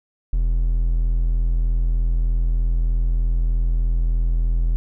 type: tone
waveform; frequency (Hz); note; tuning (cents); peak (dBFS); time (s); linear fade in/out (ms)
triangle; 41.62; E1; +17; -14; 0.33-4.76; 0
effects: none